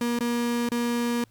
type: tone with dropouts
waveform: 35% pulse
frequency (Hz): 238.1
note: A#3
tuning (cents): +37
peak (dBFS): -22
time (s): 0.01-1.24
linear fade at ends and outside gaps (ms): 2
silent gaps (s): 0.189-0.207 / 0.689-0.717
effects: added 111 Hz sine -57 dBFS peak until 1.3 s + pink hiss -64 dBFS RMS until 1.3 s